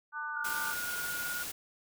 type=harmonic tone; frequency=298.1 Hz; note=D4; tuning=26 cents sharp; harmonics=3 / 4 / 5; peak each=-42 / -40 / -37 dBFS; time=0.12-0.75 s; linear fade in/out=50 ms
type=tone with tremolo; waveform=sine; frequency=1438 Hz; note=F#6; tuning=50 cents flat; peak=-34 dBFS; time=0.35-1.44 s; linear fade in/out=20 ms; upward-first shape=sine; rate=19 Hz; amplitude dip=35%
type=noise; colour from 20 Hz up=white; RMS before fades=-39 dBFS; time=0.44-1.52 s; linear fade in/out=10 ms
effects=none